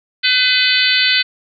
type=harmonic tone with a mistuned harmonic; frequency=505 Hz; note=B4; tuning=39 cents sharp; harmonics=3 / 4 / 5 / 6 / 7 / 8 / 9; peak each=-19 / -19 / -19 / -19 / -19 / -19 / -19 dBFS; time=0.23-1.23 s; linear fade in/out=20 ms; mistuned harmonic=9; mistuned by=-16 cents; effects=none